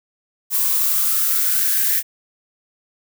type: noise with high-pass filter sweep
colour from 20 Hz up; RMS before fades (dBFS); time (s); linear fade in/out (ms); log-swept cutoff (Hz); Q
violet; -18; 0.5-2.03; 50; 970 to 1800; 6.3
effects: none